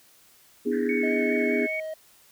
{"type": "chord", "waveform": "sine", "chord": "E dominant seventh", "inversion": "second", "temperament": "just", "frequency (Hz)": [247.2, 296.7, 329.6, 412], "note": ["B3", "D4", "E4", "G#4"], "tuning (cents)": [2, 18, 0, -14], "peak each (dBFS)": [-27, -31, -32, -26], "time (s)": [0.65, 1.67], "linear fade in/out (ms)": 20}
{"type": "band-pass noise", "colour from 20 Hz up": "pink", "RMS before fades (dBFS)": -42, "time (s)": [0.71, 1.68], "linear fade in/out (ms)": 20, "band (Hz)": [1600, 1900], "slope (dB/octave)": 96}
{"type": "tone with vibrato", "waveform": "sine", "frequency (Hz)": 2217, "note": "C#7", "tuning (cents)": 0, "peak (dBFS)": -28, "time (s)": [0.89, 1.8], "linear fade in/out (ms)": 2, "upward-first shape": "sine", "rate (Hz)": 4.9, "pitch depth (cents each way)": 14}
{"type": "tone", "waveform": "triangle", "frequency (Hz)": 630, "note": "D#5", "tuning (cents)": 21, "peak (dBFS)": -29, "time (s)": [1.03, 1.94], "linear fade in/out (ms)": 5}
{"effects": ["white hiss -57 dBFS RMS until 2.31 s"]}